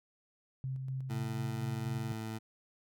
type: tone with tremolo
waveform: sine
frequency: 132 Hz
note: C3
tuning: 16 cents sharp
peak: -34 dBFS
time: 0.64-2.12 s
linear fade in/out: 0 ms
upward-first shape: square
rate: 4.1 Hz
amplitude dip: 30%
type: tone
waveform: 20% pulse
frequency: 110.6 Hz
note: A2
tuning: 9 cents sharp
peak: -33 dBFS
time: 1.09-2.39 s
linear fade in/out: 20 ms
effects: none